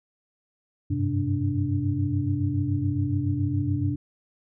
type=tone cluster; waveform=sine; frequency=94.1 / 101.2 / 130.3 / 291.8 Hz; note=F#2 / G#2 / C3 / D4; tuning=+30 / -44 / -7 / -11 cents; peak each=-28 dBFS; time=0.9-3.96 s; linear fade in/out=10 ms; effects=none